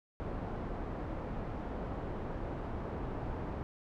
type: low-pass noise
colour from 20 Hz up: pink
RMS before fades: -39 dBFS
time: 0.2-3.63 s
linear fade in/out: 0 ms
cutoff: 920 Hz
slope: 12 dB/octave
effects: none